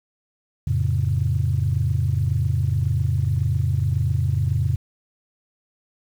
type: chord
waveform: sine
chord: F augmented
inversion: none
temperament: just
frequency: 87.31 / 109.13 / 136.42 Hz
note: F2 / A2 / C#3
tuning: 0 / -14 / -27 cents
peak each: -22 dBFS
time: 0.67-4.76 s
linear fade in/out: 5 ms
effects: tanh soft clip ceiling -10 dBFS + 8-bit